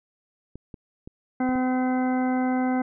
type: clicks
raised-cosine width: 3 ms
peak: -26 dBFS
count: 5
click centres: 0.556 / 0.742 / 1.075 / 1.491 / 1.556 s
type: harmonic tone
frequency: 255.3 Hz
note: C4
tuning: 42 cents flat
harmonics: 1 / 2 / 3 / 4 / 5 / 6 / 8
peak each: -22 / -33 / -29 / -40 / -41 / -38 / -40 dBFS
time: 1.4-2.82 s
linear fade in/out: 5 ms
effects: none